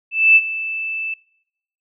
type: tone with ADSR envelope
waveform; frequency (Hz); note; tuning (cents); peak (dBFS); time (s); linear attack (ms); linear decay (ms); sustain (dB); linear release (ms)
sine; 2639; E7; +1; -6; 0.11-1.14; 250; 43; -16; 4
effects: noise-tail reverb RT60 0.8 s tail -24 dB re dry